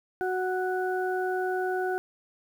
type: harmonic tone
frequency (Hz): 370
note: F#4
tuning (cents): 0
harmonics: 1 / 2 / 4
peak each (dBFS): -28 / -31 / -34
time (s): 0.21-1.98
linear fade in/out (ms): 0
effects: 9-bit